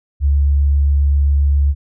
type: tone with vibrato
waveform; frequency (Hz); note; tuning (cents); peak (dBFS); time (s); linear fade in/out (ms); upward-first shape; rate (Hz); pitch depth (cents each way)
sine; 70.9; C#2; +40; -10; 0.2-1.75; 50; triangle; 7.5; 9
effects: none